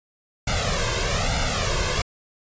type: noise with flanger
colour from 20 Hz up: pink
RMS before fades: -23 dBFS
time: 0.47-2.02 s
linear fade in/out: 5 ms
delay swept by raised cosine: 1.4 to 1.92 ms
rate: 1.1 Hz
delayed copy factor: +0.9
effects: resampled to 16000 Hz